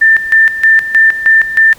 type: tone with tremolo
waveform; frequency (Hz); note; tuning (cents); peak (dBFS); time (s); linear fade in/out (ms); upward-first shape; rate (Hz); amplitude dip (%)
sine; 1786; A6; +25; -3; 0.01-1.74; 10; square; 3.2; 75
effects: pink hiss -40 dBFS RMS until 1.78 s